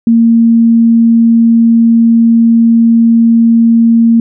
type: tone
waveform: sine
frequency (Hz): 230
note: A#3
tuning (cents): -23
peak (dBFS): -3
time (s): 0.07-4.2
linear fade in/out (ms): 2
effects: none